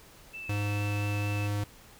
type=tone with vibrato; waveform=sine; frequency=2637 Hz; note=E7; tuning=in tune; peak=-38 dBFS; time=0.33-1.48 s; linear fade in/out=20 ms; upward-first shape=sine; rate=4.4 Hz; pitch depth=11 cents each way
type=tone; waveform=square; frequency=102.8 Hz; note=G#2; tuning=17 cents flat; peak=-29 dBFS; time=0.49-1.64 s; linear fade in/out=5 ms
effects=pink hiss -54 dBFS RMS until 1.99 s